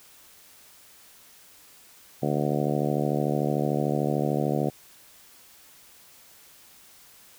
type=harmonic tone; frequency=73.42 Hz; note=D2; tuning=in tune; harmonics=2 / 3 / 4 / 5 / 6 / 7 / 8 / 9 / 10; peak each=-28 / -30 / -31 / -32 / -33 / -33 / -34 / -35 / -35 dBFS; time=2.22-4.7 s; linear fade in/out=10 ms; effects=white hiss -53 dBFS RMS until 7.38 s